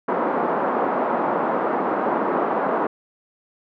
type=band-pass noise; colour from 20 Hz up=white; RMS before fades=-22 dBFS; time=0.08-2.87 s; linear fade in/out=5 ms; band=220 to 1100 Hz; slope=24 dB/octave; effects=none